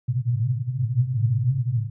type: band-pass noise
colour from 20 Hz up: white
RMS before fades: -23 dBFS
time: 0.08-1.9 s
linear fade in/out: 10 ms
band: 110 to 130 Hz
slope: 96 dB/octave
effects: none